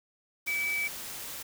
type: tone in noise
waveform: sine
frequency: 2300 Hz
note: D7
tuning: 37 cents flat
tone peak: -28 dBFS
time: 0.47-0.88 s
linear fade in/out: 10 ms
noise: white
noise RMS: -40 dBFS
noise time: 0.46-1.43 s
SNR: +9 dB
effects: none